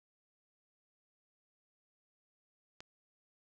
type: click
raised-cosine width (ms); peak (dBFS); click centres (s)
0.2; -30; 2.805
effects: none